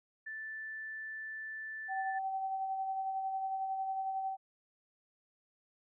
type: tone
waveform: sine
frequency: 1760 Hz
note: A6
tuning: in tune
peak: -40 dBFS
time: 0.26-2.19 s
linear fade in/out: 10 ms
type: tone with tremolo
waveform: sine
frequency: 769 Hz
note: G5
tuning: 33 cents flat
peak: -32 dBFS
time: 1.88-4.37 s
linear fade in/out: 50 ms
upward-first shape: sine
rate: 11 Hz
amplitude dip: 35%
effects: none